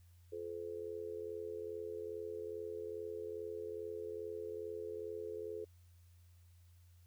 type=tone with amplitude modulation; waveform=sine; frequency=431.9 Hz; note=A4; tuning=32 cents flat; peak=-37 dBFS; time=0.32-5.65 s; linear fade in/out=10 ms; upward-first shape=sine; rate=82.4 Hz; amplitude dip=90%; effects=added 87 Hz sine -60 dBFS peak until 7.06 s + white hiss -75 dBFS RMS until 7.06 s

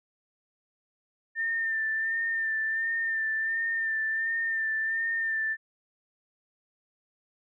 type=tone with vibrato; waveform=sine; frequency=1796 Hz; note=A6; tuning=35 cents sharp; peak=-26 dBFS; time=1.35-5.57 s; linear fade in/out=50 ms; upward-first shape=sine; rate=1.4 Hz; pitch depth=29 cents each way; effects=none

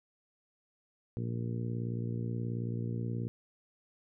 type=harmonic tone; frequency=58.6 Hz; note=A#1; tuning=10 cents sharp; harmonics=2 / 3 / 4 / 5 / 6 / 7 / 8; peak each=-34 / -41 / -41 / -48 / -46 / -50 / -49 dBFS; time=1.17-3.28 s; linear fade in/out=0 ms; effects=none

